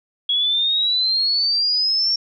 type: exponential sweep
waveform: sine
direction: up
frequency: 3324 to 5510 Hz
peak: -16 dBFS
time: 0.29-2.16 s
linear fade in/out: 5 ms
effects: none